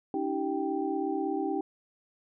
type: tone cluster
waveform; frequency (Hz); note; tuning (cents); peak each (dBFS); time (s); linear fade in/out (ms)
sine; 282.5 / 318.9 / 387.9 / 784; C#4 / D#4 / G4 / G5; +33 / +43 / -18 / 0; -34 / -32 / -33 / -35; 0.14-1.61; 2
effects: none